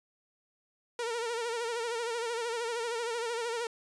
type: tone with vibrato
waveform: sawtooth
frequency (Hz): 466.2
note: A#4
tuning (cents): 0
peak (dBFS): -28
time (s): 0.99-3.67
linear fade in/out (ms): 2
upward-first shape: sine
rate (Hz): 13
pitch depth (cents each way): 68
effects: resampled to 22050 Hz